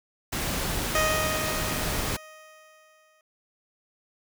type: noise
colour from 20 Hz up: pink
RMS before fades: -29 dBFS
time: 0.32-2.17 s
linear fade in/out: 10 ms
type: tone with exponential decay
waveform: 15% pulse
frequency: 624 Hz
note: D#5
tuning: 5 cents sharp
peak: -15 dBFS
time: 0.95-3.21 s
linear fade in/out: 2 ms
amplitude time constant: 490 ms
effects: none